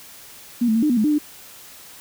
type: tone with pitch steps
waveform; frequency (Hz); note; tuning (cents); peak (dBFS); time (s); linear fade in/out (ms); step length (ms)
sine; 239.7 / 219.9 / 227.1 / 302.5 / 243 / 214.4 / 300.5 / 297.6; A#3 / A3 / A#3 / D#4 / B3 / A3 / D4 / D4; +48 / -1 / -45 / -49 / -28 / -45 / +40 / +23; -15; 0.61-1.186; 10; 72
effects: white hiss -43 dBFS RMS until 2 s